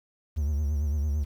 triangle tone with vibrato, 73.42 Hz, D2, in tune, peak -22 dBFS, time 0.36-1.25 s, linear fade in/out 20 ms, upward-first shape triangle, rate 8.9 Hz, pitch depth 110 cents each way, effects 9-bit

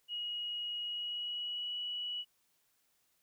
sine tone with pitch glide, 2895 to 2937 Hz, F#7 to F#7, -38 to -13 cents, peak -36 dBFS, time 0.08-2.25 s, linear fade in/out 50 ms, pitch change +25 cents, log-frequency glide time 0.82-1.76 s, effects white hiss -75 dBFS RMS until 3.22 s

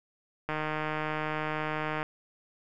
click train, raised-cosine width 0.5 ms, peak -17 dBFS, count 238, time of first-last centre 0.49-2.029 s, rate 154 Hz, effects none

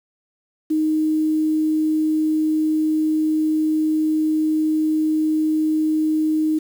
sine tone with quantisation, 311.3 Hz, D#4, 1 cent sharp, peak -16 dBFS, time 0.7-6.59 s, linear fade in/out 10 ms, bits 7, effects none

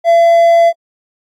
triangle tone, 676 Hz, E5, 43 cents sharp, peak -3 dBFS, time 0.04-0.73 s, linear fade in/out 50 ms, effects AAC 64 kbps

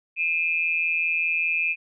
sine tone pair together, 2420 / 2585 Hz, D#7 / E7, -49 / -34 cents, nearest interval minor second, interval 115 cents, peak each -24 dBFS, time 0.16-1.76 s, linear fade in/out 50 ms, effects none

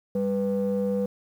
triangle ring-modulated tone, 147.5 Hz, D3, 8 cents sharp, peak -17 dBFS, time 0.15-1.06 s, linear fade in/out 5 ms, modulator 346 Hz, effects tanh soft clip ceiling -16 dBFS + 9-bit

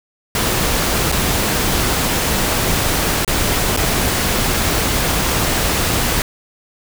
pink noise with dropouts, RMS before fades -17 dBFS, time 0.35-6.22 s, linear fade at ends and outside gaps 1 ms, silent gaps 1.117-1.123 / 3.248-3.277 / 3.765-3.773 s, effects none

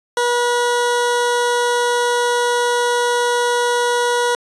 20% pulse tone, 483.5 Hz, B4, 37 cents flat, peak -10 dBFS, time 0.17-4.35 s, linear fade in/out 2 ms, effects resampled to 24000 Hz

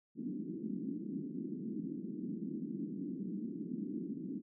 pink band-pass noise, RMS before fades -41 dBFS, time 0.15-4.42 s, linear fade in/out 50 ms, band 180 to 330 Hz, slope 48 dB/octave, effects none

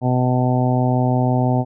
harmonic tone, 126 Hz, B2, 35 cents sharp, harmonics 1 / 2 / 3 / 4 / 5 / 6 / 7, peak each -17 / -20 / -28 / -29 / -25 / -25 / -28 dBFS, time 0.01-1.65 s, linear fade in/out 50 ms, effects none

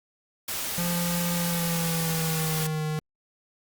white noise, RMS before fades -31 dBFS, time 0.48-2.67 s, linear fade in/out 5 ms
square tone with pitch glide, 173.2 to 154.3 Hz, F3 to D#3, -14 to -14 cents, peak -27 dBFS, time 0.78-2.99 s, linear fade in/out 0 ms, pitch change -200 cents, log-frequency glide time 1.36-2.84 s
effects Opus 48 kbps

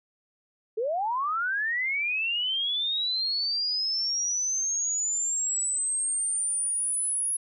sine linear sweep, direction up, 415.3 to 10548 Hz, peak -25 dBFS, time 0.77-7.37 s, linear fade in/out 10 ms, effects none

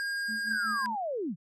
square tone, 1619 Hz, G#6, 45 cents flat, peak -31 dBFS, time 0-0.86 s, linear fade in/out 0 ms
sine tone with tremolo, 218 Hz, A3, 16 cents flat, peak -37 dBFS, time 0.28-0.96 s, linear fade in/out 10 ms, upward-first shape sine, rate 5.3 Hz, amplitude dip 95%
sine linear sweep, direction down, 1700 to 138.59 Hz, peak -30 dBFS, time 0.45-1.36 s, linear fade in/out 50 ms
effects low-pass 8000 Hz 12 dB/octave

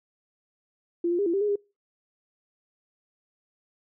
sine tone with pitch steps, 343.5 / 348.9 / 404.3 / 338.6 / 393.7 / 416.7 / 405.8 Hz, F4 / F4 / G#4 / E4 / G4 / G#4 / G#4, -29 / -2 / -46 / +46 / +8 / +6 / -40 cents, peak -22 dBFS, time 1.04-1.558 s, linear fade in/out 5 ms, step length 74 ms, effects noise-tail reverb RT60 0.3 s tail -26 dB re dry

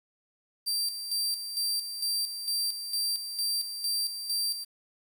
sawtooth tone with tremolo, 4699 Hz, D8, in tune, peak -24 dBFS, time 0.66-4.65 s, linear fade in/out 20 ms, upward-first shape square, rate 2.2 Hz, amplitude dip 60%, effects 9-bit

